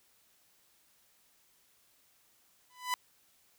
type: tone with exponential growth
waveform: sawtooth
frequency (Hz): 998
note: B5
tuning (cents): +18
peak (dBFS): -23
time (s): 2.7-2.94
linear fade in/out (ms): 1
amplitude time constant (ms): 52
effects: white hiss -68 dBFS RMS until 3.58 s